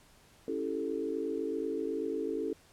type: chord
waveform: sine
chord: A dominant seventh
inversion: first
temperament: equal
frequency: 277.2 / 329.6 / 392 / 440 Hz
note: C#4 / E4 / G4 / A4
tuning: 0 / 0 / 0 / 0 cents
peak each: -38 / -37 / -39 / -35 dBFS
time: 0.48-2.53 s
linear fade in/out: 2 ms
effects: pink hiss -61 dBFS RMS until 2.72 s + low-pass 12000 Hz 12 dB/octave